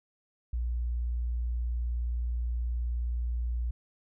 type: tone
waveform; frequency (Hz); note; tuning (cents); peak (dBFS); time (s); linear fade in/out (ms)
sine; 59.5; A#1; +36; -28; 0.53-3.71; 5
effects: none